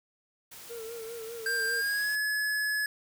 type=noise; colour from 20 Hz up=white; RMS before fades=-47 dBFS; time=0.51-2.16 s; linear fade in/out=10 ms
type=tone with vibrato; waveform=triangle; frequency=456.8 Hz; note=A#4; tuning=35 cents flat; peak=-36 dBFS; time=0.69-1.82 s; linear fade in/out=20 ms; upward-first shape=sine; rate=5 Hz; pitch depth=55 cents each way
type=tone with pitch glide; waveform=square; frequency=1588 to 1702 Hz; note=G6 to G#6; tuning=+22 to +42 cents; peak=-28 dBFS; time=1.46-2.86 s; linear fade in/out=2 ms; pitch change=+120 cents; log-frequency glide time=1.72-2.13 s
effects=none